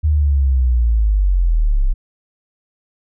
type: linear sweep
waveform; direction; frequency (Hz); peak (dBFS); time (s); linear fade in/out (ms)
sine; down; 77.78 to 30.87; -11; 0.03-1.94; 20
effects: none